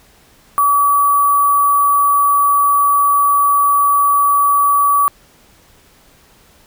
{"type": "tone with sample-and-hold", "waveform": "sine", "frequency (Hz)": 1142, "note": "D6", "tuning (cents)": -49, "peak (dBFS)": -9, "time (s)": [0.58, 5.08], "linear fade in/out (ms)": 0, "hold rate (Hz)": 11025, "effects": ["pink hiss -49 dBFS RMS until 6.66 s"]}